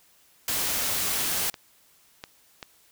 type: noise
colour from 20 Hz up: white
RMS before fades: -27 dBFS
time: 0.48-1.5 s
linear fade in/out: 2 ms
type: clicks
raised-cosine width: 0.2 ms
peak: -19 dBFS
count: 3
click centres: 1.542 / 2.239 / 2.628 s
effects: white hiss -60 dBFS RMS until 2.91 s